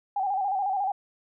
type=tone with vibrato; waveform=sine; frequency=784 Hz; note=G5; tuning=in tune; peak=-24 dBFS; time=0.16-0.92 s; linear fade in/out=5 ms; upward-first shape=square; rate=14 Hz; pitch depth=62 cents each way; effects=none